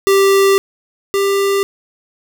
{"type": "tone pair in turn", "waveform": "square", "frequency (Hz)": [392, 395.9], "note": ["G4", "G4"], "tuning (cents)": [0, 17], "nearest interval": "unison", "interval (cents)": 17, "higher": "second", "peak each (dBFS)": [-9, -13], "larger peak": "first", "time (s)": [[0.07, 0.58], [1.14, 1.63]], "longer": "first", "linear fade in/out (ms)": 0, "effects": []}